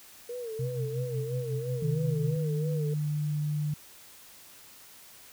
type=tone with vibrato; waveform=sine; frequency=466.2 Hz; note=A#4; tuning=in tune; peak=-34 dBFS; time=0.29-2.94 s; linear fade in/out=5 ms; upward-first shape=sine; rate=3 Hz; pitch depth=110 cents each way
type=tone with tremolo; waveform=sine; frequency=130 Hz; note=C3; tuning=11 cents flat; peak=-28 dBFS; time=0.59-2.37 s; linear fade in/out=5 ms; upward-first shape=sine; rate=5.5 Hz; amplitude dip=60%
type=tone with pitch glide; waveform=sine; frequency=155.56 to 149.48 Hz; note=D#3 to D3; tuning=0 to +31 cents; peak=-27 dBFS; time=1.82-3.74 s; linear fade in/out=5 ms; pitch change=-69 cents; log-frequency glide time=2.04-3.08 s
effects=white hiss -52 dBFS RMS until 5.32 s